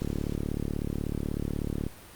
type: click train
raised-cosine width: 3 ms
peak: -17 dBFS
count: 68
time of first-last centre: 0.02-1.866 s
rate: 36.3 Hz
effects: pink hiss -49 dBFS RMS until 2.15 s + Opus 48 kbps